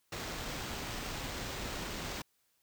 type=noise with sample-and-hold; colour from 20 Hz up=pink; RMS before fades=-40 dBFS; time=0.12-2.22 s; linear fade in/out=5 ms; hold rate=11025 Hz; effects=white hiss -75 dBFS RMS until 2.62 s